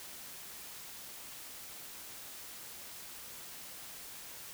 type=silence; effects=white hiss -48 dBFS RMS until 4.53 s